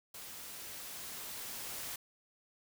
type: noise with level ramp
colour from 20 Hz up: white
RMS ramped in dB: -48 to -42 dBFS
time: 0.14-1.96 s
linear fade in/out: 5 ms
effects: none